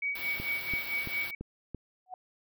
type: tone with tremolo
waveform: sine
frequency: 2261 Hz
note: C#7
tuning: 34 cents sharp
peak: -28 dBFS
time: 0.02-1.35 s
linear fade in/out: 5 ms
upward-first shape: sine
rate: 4.5 Hz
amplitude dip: 75%
type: band-stop noise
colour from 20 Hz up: white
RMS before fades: -41 dBFS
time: 0.15-1.31 s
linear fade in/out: 5 ms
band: 4800 to 13000 Hz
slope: 48 dB/octave
type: click train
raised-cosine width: 3 ms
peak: -25 dBFS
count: 5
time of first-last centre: 0.4-1.747 s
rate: 2.97 Hz
type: tone with exponential growth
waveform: sine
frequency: 740 Hz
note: F#5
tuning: in tune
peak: -34 dBFS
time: 2.06-2.14 s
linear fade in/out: 2 ms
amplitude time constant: 17 ms
effects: none